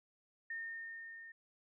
sine tone with level ramp, 1826 Hz, A#6, 36 cents flat, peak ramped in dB -39 to -50 dBFS, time 0.5-1.32 s, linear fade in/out 5 ms, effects none

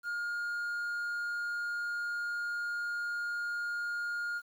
triangle tone with quantisation, 1419 Hz, F6, 27 cents sharp, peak -31 dBFS, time 0.03-4.42 s, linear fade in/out 50 ms, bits 10, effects none

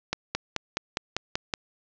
accelerating click train, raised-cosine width 0.2 ms, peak -9 dBFS, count 8, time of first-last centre 0.13-1.538 s, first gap 220 ms, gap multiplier 0.97, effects resampled to 16000 Hz + 7-bit

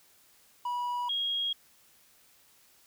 triangle / sine tone pair in turn, 974 / 3276 Hz, B5 / G#7, -24 / -24 cents, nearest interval octave + major sixth, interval 2100 cents, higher second, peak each -28 dBFS, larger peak neither, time 0.65-1.09 / 1.09-1.53 s, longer neither, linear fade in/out 5 ms, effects white hiss -62 dBFS RMS until 2.86 s

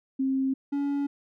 sine / triangle tone pair in turn, 266.5 / 283 Hz, C4 / C#4, +32 / +36 cents, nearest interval minor second, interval 104 cents, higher second, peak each -23 dBFS, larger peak neither, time 0.19-0.54 / 0.72-1.07 s, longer neither, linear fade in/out 10 ms, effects none

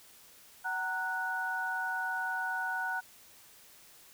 sine tone cluster, 754 / 925 / 1474 Hz, F#5 / A#5 / F#6, +32 / -14 / -7 cents, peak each -38 / -39 / -33 dBFS, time 0.64-3.01 s, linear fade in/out 20 ms, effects white hiss -57 dBFS RMS until 4.13 s

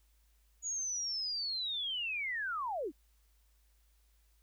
sine linear sweep, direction down, 6830 to 247.9 Hz, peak -34 dBFS, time 0.62-2.92 s, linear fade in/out 50 ms, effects added 53 Hz sine -66 dBFS peak until 4.42 s + white hiss -75 dBFS RMS until 4.42 s

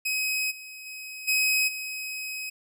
sawtooth tone with level steps, 2536 Hz, D#7, 32 cents sharp, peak -22 / -37 / -34 / -18 / -29 dBFS, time 0.05-2.5 s, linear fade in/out 10 ms, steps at 0.5 / 0.85 / 1.27 / 1.67 s, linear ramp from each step 20 ms, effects none

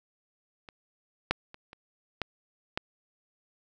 clicks, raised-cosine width 0.3 ms, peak -29 / -8 / -29 / -30 / -14 / -13 dBFS, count 6, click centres 0.688 / 1.31 / 1.544 / 1.731 / 2.217 / 2.775 s, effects none

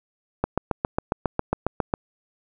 click train, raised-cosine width 1 ms, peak -7 dBFS, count 12, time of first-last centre 0.44-1.939 s, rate 7.34 Hz, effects none

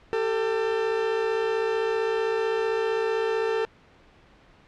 40% pulse tone pair together, 392 / 447.6 Hz, G4 / A4, 0 / +30 cents, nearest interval major second, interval 230 cents, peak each -29 / -23 dBFS, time 0.13-3.65 s, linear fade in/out 0 ms, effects pink hiss -55 dBFS RMS until 4.67 s + low-pass 3000 Hz 12 dB/octave

